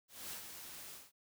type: noise with ADSR envelope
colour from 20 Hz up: white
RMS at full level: -44 dBFS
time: 0.08-1.12 s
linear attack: 230 ms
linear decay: 100 ms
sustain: -6 dB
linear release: 200 ms
effects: none